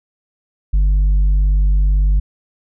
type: tone with tanh clipping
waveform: triangle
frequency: 49 Hz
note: G1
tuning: in tune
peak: -11 dBFS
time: 0.73-2.2 s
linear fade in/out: 10 ms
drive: 8 dB
effects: none